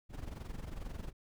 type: noise with amplitude modulation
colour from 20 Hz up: brown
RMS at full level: -39 dBFS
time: 0.09-1.13 s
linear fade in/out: 50 ms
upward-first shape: sine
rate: 22.3 Hz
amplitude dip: 75%
effects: none